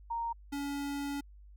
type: tone pair in turn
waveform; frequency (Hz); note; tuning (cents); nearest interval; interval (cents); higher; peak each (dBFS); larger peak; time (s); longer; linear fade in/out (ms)
sine / square; 929 / 283.1; A#5 / C#4; -6 / +37; octave + major sixth; 2057; first; -32 / -35; first; 0.1-0.33 / 0.52-1.21; second; 10
effects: added 50 Hz sine -51 dBFS peak until 1.56 s